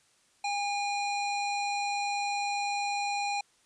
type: harmonic tone with a mistuned harmonic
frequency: 812 Hz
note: G#5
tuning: 39 cents flat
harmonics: 1 / 3 / 5 / 7 / 9 / 10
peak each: -30 / -35 / -39 / -48 / -45 / -51 dBFS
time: 0.44-3.41 s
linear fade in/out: 5 ms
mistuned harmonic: 5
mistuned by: +19 cents
effects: white hiss -66 dBFS RMS until 3.65 s + resampled to 22050 Hz